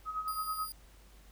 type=tone with tremolo; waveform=sine; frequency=1267 Hz; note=D#6; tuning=31 cents sharp; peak=-31 dBFS; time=0.05-0.69 s; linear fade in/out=50 ms; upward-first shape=sine; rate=9.3 Hz; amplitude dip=70%
type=tone; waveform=5% pulse; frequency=4833 Hz; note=D8; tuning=49 cents sharp; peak=-34 dBFS; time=0.28-0.72 s; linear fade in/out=0 ms
effects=added 50 Hz sine -55 dBFS peak until 1.31 s + pink hiss -62 dBFS RMS until 1.31 s